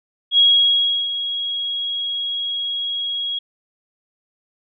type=tone with ADSR envelope; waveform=sine; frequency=3306 Hz; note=G#7; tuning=9 cents flat; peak=-9 dBFS; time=0.31-3.39 s; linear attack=73 ms; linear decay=700 ms; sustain=-12 dB; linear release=7 ms; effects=none